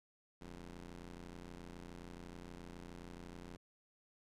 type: ring-modulated tone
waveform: 15% pulse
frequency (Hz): 87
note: F2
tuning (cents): -6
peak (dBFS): -40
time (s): 0.41-3.57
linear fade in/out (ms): 5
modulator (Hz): 103
effects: low-pass 10000 Hz 12 dB/octave